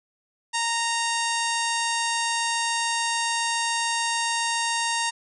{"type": "harmonic tone", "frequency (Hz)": 927, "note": "A#5", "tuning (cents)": -10, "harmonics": [1, 2, 3, 4, 5, 6, 7, 8, 9, 10], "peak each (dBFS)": [-27, -30, -32, -33, -34, -35, -35, -36, -37, -37], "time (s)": [0.53, 5.11], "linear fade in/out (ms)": 20, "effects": []}